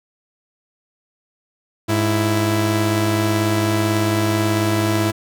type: tone pair together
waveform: sawtooth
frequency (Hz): 104.23 / 330.9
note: G#2 / E4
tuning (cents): +7 / +7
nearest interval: octave + minor sixth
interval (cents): 2000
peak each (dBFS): -15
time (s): 1.88-5.12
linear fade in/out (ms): 20
effects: none